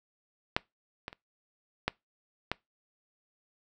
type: clicks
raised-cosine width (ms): 0.3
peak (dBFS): -9 / -20 / -29 / -11 / -13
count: 5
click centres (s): 0.565 / 1.081 / 1.129 / 1.88 / 2.516
effects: noise-tail reverb RT60 0.2 s tail -23 dB re dry